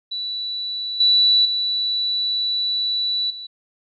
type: tone with level steps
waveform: sine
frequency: 3951 Hz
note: B7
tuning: in tune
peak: -24 / -12 / -19 / -31 dBFS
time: 0.11-3.47 s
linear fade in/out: 10 ms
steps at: 1 / 1.45 / 3.3 s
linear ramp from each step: 5 ms
effects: none